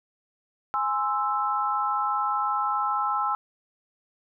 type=chord; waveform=sine; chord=Ab augmented; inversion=none; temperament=equal with one note detuned; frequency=830.6 / 1043.5 / 1318.5 Hz; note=Ab5 / C6 / E6; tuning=0 / -5 / 0 cents; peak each=-28 / -29 / -26 dBFS; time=0.74-3.35 s; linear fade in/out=0 ms; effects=none